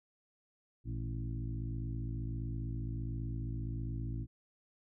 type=harmonic tone with a mistuned harmonic; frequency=55.1 Hz; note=A1; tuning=3 cents sharp; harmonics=1 / 2 / 3 / 4 / 5 / 6; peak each=-40 / -38 / -49 / -50 / -48 / -51 dBFS; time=0.84-4.27 s; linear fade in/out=50 ms; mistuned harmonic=2; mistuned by=+97 cents; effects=none